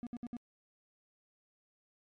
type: tone bursts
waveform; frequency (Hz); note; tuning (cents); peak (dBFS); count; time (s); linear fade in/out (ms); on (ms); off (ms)
triangle; 240; B3; -49; -36; 4; 0.03-0.367; 0; 37; 63
effects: MP3 48 kbps